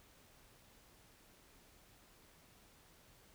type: silence
effects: pink hiss -65 dBFS RMS until 3.34 s